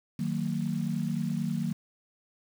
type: chord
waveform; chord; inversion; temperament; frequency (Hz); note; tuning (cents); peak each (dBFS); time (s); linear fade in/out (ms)
sine; D# minor; none; equal with one note detuned; 155.56 / 185 / 228.9; D#3 / F#3 / A#3; 0 / 0 / -31; -32; 0.19-1.73; 5
effects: 8-bit